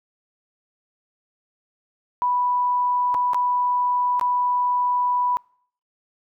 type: tone with dropouts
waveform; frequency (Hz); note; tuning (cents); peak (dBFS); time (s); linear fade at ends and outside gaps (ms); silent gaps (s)
sine; 986; B5; -3; -18; 2.22-5.37; 0; 3.143-3.148 / 3.334-3.345 / 4.196-4.212
effects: noise-tail reverb RT60 0.6 s tail -26 dB re dry